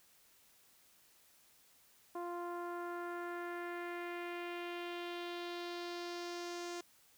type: tone with low-pass filter sweep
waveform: sawtooth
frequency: 348.4 Hz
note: F4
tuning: 4 cents flat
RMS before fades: -43 dBFS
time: 2.15-6.81 s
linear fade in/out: 5 ms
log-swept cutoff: 1000 to 6600 Hz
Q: 2.2
effects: white hiss -67 dBFS RMS until 7.17 s